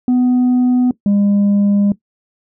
sine tone pair in turn, 249.4 / 202.3 Hz, B3 / G#3, +17 / -45 cents, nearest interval major third, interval 362 cents, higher first, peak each -7 dBFS, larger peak neither, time 0.08-0.91 / 1.06-1.92 s, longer second, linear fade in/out 2 ms, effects noise-tail reverb RT60 0.1 s tail -18 dB re dry + tanh soft clip ceiling -9 dBFS

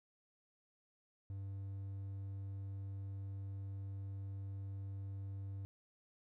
triangle tone, 98 Hz, G2, in tune, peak -40 dBFS, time 1.3-5.65 s, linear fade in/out 0 ms, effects none

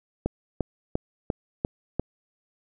click train, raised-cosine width 2 ms, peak -11 dBFS, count 6, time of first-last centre 0.26-1.996 s, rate 2.88 Hz, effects none

